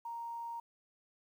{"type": "tone", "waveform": "sine", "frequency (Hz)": 932.3, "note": "A#5", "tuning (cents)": 0, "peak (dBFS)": -39, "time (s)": [0.05, 0.6], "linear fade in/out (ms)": 5, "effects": ["11-bit"]}